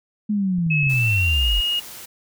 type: linear sweep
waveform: sine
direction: down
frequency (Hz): 214.3 to 41.65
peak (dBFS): -18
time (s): 0.29-1.61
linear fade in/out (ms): 10
type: clicks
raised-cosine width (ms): 5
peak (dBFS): -24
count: 5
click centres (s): 0.585 / 0.666 / 0.831 / 0.87 / 0.941
type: tone with pitch glide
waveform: sine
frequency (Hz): 2582 to 2865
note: E7 to F7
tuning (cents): -37 to +44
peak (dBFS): -19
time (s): 0.7-1.8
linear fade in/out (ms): 10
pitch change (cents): +181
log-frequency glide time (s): 0.85-1.5
type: noise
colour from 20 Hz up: white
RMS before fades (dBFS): -38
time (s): 0.89-2.06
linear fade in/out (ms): 10
effects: none